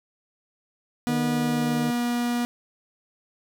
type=tone with pitch glide; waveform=45% pulse; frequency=242.8 to 240.6 Hz; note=B3 to B3; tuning=-29 to -45 cents; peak=-23 dBFS; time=1.07-2.45 s; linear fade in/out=0 ms; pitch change=-16 cents; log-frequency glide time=1.31-1.88 s
type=harmonic tone; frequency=153.5 Hz; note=D#3; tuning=23 cents flat; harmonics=1 / 2 / 3 / 4; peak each=-29 / -34 / -37 / -40 dBFS; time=1.08-1.91 s; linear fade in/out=10 ms
effects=none